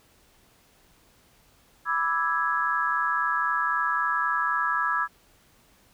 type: chord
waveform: sine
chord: E dominant seventh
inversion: second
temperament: equal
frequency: 987.8 / 1174.7 / 1318.5 / 1661.2 Hz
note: B5 / D6 / E6 / G#6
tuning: 0 / 0 / 0 / 0 cents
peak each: -30 / -30 / -27 / -27 dBFS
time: 1.85-5.08 s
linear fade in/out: 50 ms
effects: pink hiss -60 dBFS RMS until 5.93 s